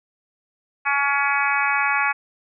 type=harmonic tone; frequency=281.6 Hz; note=C#4; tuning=27 cents sharp; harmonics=3 / 4 / 5 / 6 / 7 / 8 / 9; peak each=-25 / -25 / -25 / -25 / -30 / -25 / -27 dBFS; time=0.85-2.13 s; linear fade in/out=20 ms; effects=none